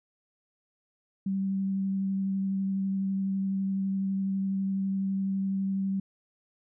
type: tone with vibrato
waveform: sine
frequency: 193.7 Hz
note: G3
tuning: 20 cents flat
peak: -26 dBFS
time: 1.26-6 s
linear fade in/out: 5 ms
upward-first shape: sine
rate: 12 Hz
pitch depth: 10 cents each way
effects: none